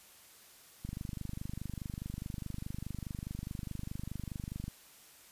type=click train; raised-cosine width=5 ms; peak=-27 dBFS; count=96; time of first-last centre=0.85-4.681 s; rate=24.8 Hz; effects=white hiss -58 dBFS RMS until 5.31 s + resampled to 32000 Hz